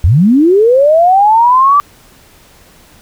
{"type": "linear sweep", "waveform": "sine", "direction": "up", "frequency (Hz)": [69.3, 1174.7], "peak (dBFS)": -4, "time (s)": [0.04, 1.8], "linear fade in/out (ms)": 0, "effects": ["pink hiss -43 dBFS RMS until 3.01 s"]}